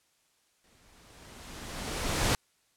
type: noise with exponential growth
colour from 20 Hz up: pink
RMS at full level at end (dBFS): -25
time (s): 0.64-2.35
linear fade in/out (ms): 1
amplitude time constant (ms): 370
effects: white hiss -70 dBFS RMS until 2.76 s + low-pass 10000 Hz 12 dB/octave